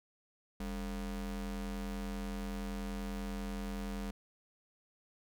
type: ring-modulated tone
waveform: square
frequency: 122.8 Hz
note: B2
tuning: 9 cents flat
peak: -35 dBFS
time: 0.6-4.11 s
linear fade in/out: 5 ms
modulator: 77.6 Hz
effects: none